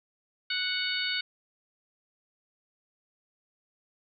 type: harmonic tone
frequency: 740 Hz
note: F#5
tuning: in tune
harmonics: 2 / 3 / 4 / 5 / 6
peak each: -34 / -34 / -34 / -34 / -34 dBFS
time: 0.5-1.21 s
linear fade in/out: 5 ms
effects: MP3 96 kbps